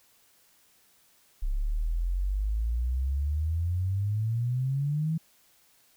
sine exponential sweep, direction up, 33.11 to 164.1 Hz, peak -25 dBFS, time 1.42-5.18 s, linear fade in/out 10 ms, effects white hiss -63 dBFS RMS until 5.96 s

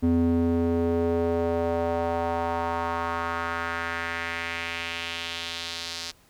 square tone with band-pass filter sweep, 84.1 Hz, E2, 35 cents sharp, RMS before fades -27 dBFS, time 0.02-6.12 s, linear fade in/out 20 ms, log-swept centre 250 to 4800 Hz, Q 2.1, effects pink hiss -59 dBFS RMS until 6.29 s

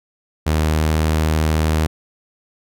sawtooth tone with pitch glide, 77.78 to 78.32 Hz, D#2 to D#2, 0 to +12 cents, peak -11 dBFS, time 0.46-1.87 s, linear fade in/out 10 ms, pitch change +12 cents, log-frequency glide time 0.75-0.91 s, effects none

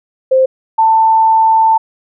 sine tone pair in turn, 523.3 / 889.8 Hz, C5 / A5, 0 / +19 cents, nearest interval major sixth, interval 919 cents, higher second, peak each -6 dBFS, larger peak neither, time 0.31-0.46 / 0.78-1.78 s, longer second, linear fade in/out 10 ms, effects none

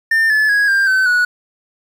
triangle tone with pitch steps, 1800 / 1727.7 / 1658.3 / 1591.6 / 1527.7 / 1466.3 Hz, A6 / A6 / G#6 / G6 / G6 / F#6, +39 / -32 / -3 / +26 / -45 / -16 cents, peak -9 dBFS, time 0.11-1.25 s, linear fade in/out 5 ms, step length 190 ms, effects 7-bit

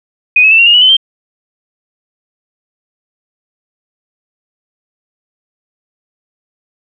sine tone with pitch steps, 2489 / 2574 / 2661 / 2752 / 2846 / 2943 / 3043 / 3147 Hz, D#7 / E7 / E7 / F7 / F7 / F#7 / F#7 / G7, 0 / -42 / +16 / -26 / +32 / -10 / +48 / +6 cents, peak -3 dBFS, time 0.36-0.968 s, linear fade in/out 5 ms, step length 76 ms, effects none

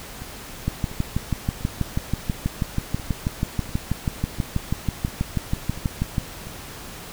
two click trains, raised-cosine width 5 ms, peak -9 / -23 dBFS, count 35 / 10, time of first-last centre 0.68-6.182 / 0.22-6.47 s, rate 6.18 / 1.44 Hz, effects pink hiss -38 dBFS RMS until 7.12 s

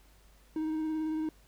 triangle tone with vibrato, 313.5 Hz, D#4, 13 cents sharp, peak -28 dBFS, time 0.56-1.29 s, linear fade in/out 2 ms, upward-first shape sine, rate 18 Hz, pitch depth 19 cents each way, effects added 50 Hz sine -59 dBFS peak until 1.47 s + pink hiss -64 dBFS RMS until 1.47 s

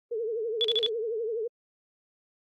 sine tone with vibrato, 449.9 Hz, A4, 39 cents sharp, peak -28 dBFS, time 0.11-1.48 s, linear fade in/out 10 ms, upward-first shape triangle, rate 12 Hz, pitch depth 130 cents each way
sine tone bursts, 3428 Hz, A7, 46 cents flat, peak -22 dBFS, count 4, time 0.61-0.863 s, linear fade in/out 0 ms, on 34 ms, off 39 ms
effects AAC 48 kbps

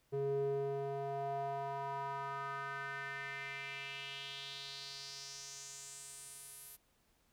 square tone with band-pass filter sweep, 138.59 Hz, C#3, in tune, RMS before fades -42 dBFS, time 0.12-6.77 s, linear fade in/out 20 ms, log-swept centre 360 to 12000 Hz, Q 3.5, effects pink hiss -74 dBFS RMS until 7.32 s

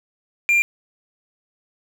triangle tone, 2387 Hz, D7, 28 cents sharp, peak -12 dBFS, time 0.49-0.62 s, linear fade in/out 0 ms, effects none

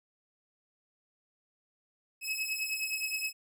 sawtooth beating tone pair, 2566 / 2575.6 Hz, E7 / E7, -47 / -41 cents, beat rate 9.6 Hz, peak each -32 / -32 dBFS, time 2.21-3.33 s, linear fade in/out 50 ms, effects none

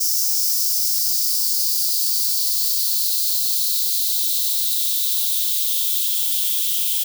violet noise with high-pass filter sweep, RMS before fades -20 dBFS, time 0-7.04 s, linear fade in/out 10 ms, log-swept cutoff 5400 to 3200 Hz, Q 5.4, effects none

